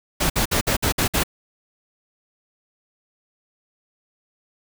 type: noise bursts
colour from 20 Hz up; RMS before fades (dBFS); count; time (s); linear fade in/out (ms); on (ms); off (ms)
pink; -20; 7; 0.2-1.236; 10; 100; 56
effects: none